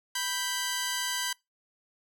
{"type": "tone pair together", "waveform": "10% pulse", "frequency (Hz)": [987.8, 1568], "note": ["B5", "G6"], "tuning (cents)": [0, 0], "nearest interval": "minor sixth", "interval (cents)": 800, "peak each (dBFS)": [-24, -23], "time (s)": [0.15, 1.33], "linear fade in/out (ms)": 5, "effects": ["noise-tail reverb RT60 0.2 s tail -24 dB re dry"]}